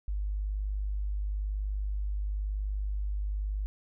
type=tone; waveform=sine; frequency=50.5 Hz; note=G#1; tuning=48 cents flat; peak=-29 dBFS; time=0.08-3.66 s; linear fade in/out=0 ms; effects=none